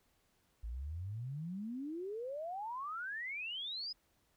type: exponential sweep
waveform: sine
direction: up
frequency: 53 to 5120 Hz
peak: -39 dBFS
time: 0.63-3.93 s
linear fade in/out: 10 ms
effects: pink hiss -75 dBFS RMS until 4.36 s